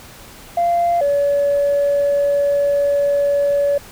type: tone pair in turn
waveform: sine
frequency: 691 / 569.4 Hz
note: F5 / C#5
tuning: -19 / +46 cents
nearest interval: minor third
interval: 335 cents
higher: first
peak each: -12 dBFS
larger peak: neither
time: 0.57-1.01 / 1.01-3.78 s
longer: second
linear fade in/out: 5 ms
effects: tanh soft clip ceiling -10 dBFS + pink hiss -40 dBFS RMS until 3.91 s